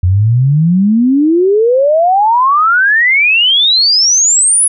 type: exponential sweep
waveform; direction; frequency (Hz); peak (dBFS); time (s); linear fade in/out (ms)
sine; up; 86.7 to 10530; -6; 0.03-4.68; 5
effects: none